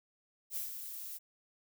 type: noise with ADSR envelope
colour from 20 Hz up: violet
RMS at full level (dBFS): -37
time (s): 0.5-1.19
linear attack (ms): 62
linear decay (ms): 150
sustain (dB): -7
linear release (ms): 27
effects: none